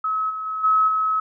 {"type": "tone with level steps", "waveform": "sine", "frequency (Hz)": 1285, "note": "E6", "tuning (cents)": -45, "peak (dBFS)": [-20, -26, -24, -14, -18], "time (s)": [0.04, 1.2], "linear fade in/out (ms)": 5, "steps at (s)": [0.29, 0.45, 0.63, 0.87], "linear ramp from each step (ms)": 20, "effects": []}